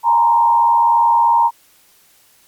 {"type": "tone with frequency modulation", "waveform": "sine", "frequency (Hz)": 932.3, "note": "A#5", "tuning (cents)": 0, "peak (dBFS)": -9, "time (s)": [0.03, 1.51], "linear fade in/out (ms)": 50, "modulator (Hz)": 86.2, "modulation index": 0.65, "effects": ["white hiss -52 dBFS RMS until 2.47 s", "MP3 96 kbps"]}